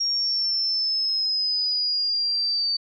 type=exponential sweep; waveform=sine; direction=down; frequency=5590 to 4579 Hz; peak=-21 dBFS; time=0-2.77 s; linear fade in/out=10 ms; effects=none